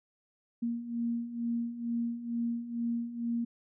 sine beating tone pair, 233.1 / 235.3 Hz, A#3 / A#3, 0 / +16 cents, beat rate 2.2 Hz, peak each -37 / -32 dBFS, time 0.62-3.45 s, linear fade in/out 10 ms, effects none

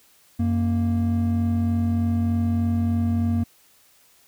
triangle tone pair together, 92.13 / 233.1 Hz, F#2 / A#3, -7 / 0 cents, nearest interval octave + major third, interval 1607 cents, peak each -20 dBFS, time 0.39-3.44 s, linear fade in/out 10 ms, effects white hiss -57 dBFS RMS until 4.27 s

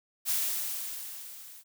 blue noise with level ramp, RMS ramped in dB -27 to -50 dBFS, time 0.25-1.64 s, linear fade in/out 50 ms, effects none

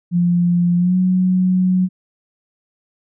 sine tone with pitch glide, 174.61 to 184.14 Hz, F3 to F#3, 0 to -8 cents, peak -12 dBFS, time 0.11-1.89 s, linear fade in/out 50 ms, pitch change +92 cents, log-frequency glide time 0.77-0.96 s, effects none

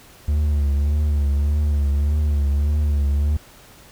triangle tone with vibrato, 72.8 Hz, D2, 15 cents flat, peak -14 dBFS, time 0.28-3.37 s, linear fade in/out 5 ms, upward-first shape triangle, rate 1.7 Hz, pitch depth 67 cents each way, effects pink hiss -47 dBFS RMS until 3.91 s

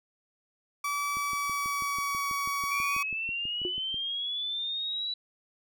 30% pulse tone with pitch glide, 1150 to 1128.3 Hz, D6 to C#6, -37 to +30 cents, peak -26 dBFS, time 0.84-3.03 s, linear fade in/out 5 ms, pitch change -33 cents, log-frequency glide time 1.11-2.28 s
click train, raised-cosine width 3 ms, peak -33 dBFS, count 18, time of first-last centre 1.17-3.943 s, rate 6.13 Hz
sine linear sweep, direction up, 2333 to 3951 Hz, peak -30 dBFS, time 2.71-5.14 s, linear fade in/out 5 ms
sine tone with exponential decay, 361.6 Hz, F#4, 40 cents flat, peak -27 dBFS, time 3.65-3.77 s, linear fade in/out 0 ms, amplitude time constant 26 ms
effects none

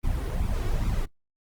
brown noise with flanger, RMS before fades -26 dBFS, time 0.03-1.06 s, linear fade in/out 20 ms, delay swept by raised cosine 0.83 to 2.73 ms, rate 2.4 Hz, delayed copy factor +0.65, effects noise-tail reverb RT60 0.1 s tail -20 dB re dry + Opus 32 kbps

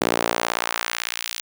sawtooth tone with high-pass filter sweep, 58 Hz, A#1, 8 cents flat, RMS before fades -25 dBFS, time 0.01-1.41 s, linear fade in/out 10 ms, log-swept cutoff 330 to 3600 Hz, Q 0.93, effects none

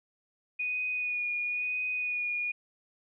sine tone with vibrato, 2467 Hz, D#7, 15 cents flat, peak -29 dBFS, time 0.59-2.52 s, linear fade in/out 10 ms, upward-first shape sine, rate 0.99 Hz, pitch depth 21 cents each way, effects none

